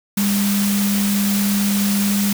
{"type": "tone in noise", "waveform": "sine", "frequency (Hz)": 201.5, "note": "G3", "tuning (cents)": 48, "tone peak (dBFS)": -16, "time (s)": [0.17, 2.33], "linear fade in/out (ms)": 5, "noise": "white", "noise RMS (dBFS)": -24, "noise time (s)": [0.17, 2.33], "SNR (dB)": 5, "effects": []}